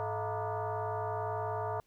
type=tone with frequency modulation; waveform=sine; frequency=103.83 Hz; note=G#2; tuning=in tune; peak=-32 dBFS; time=0-1.8 s; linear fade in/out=0 ms; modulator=269 Hz; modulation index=3.8; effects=pink hiss -72 dBFS RMS until 1.86 s